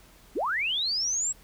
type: linear sweep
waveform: sine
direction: up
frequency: 205.4 to 7780 Hz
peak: -25 dBFS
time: 0.35-1.33 s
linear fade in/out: 20 ms
effects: added 42 Hz sine -58 dBFS peak until 1.43 s + pink hiss -56 dBFS RMS until 1.43 s